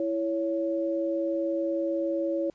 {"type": "tone pair together", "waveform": "sine", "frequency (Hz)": [331.4, 558], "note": ["E4", "C#5"], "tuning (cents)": [9, 11], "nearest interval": "major sixth", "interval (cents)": 902, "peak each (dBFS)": -28, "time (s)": [0, 2.5], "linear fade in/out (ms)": 2, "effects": ["pink hiss -66 dBFS RMS until 2.54 s", "resampled to 16000 Hz"]}